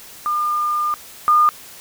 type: tone pair in turn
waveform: sine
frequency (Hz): 1206 / 1215.1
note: D6 / D#6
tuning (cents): +46 / -41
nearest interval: unison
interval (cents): 13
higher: second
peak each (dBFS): -17 / -10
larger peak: second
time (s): 0.26-0.94 / 1.28-1.49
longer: first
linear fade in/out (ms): 0
effects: white hiss -40 dBFS RMS until 1.8 s